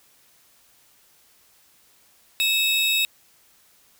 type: tone pair together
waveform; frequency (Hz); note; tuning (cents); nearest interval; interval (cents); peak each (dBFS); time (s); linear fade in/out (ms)
45% pulse; 2607 / 3762; E7 / A#7; -20 / +15; tritone; 635; -22; 2.4-3.05; 0
effects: white hiss -58 dBFS RMS until 3.99 s